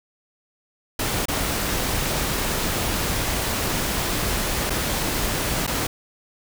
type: noise with dropouts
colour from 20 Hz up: pink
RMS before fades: -24 dBFS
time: 0.99-5.87 s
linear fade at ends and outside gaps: 5 ms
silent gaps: 1.256-1.283 / 4.698-4.703 / 5.667-5.675 s
effects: none